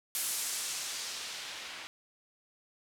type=noise with low-pass filter sweep; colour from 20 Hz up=blue; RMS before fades=-38 dBFS; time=0.15-1.87 s; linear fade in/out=0 ms; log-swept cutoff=12000 to 2600 Hz; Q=0.86; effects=none